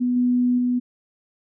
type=tone with level steps; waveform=sine; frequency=246.9 Hz; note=B3; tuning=in tune; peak=-18 / -16 / -18 dBFS; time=0-0.8 s; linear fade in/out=20 ms; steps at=0.16 / 0.58 s; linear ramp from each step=5 ms; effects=none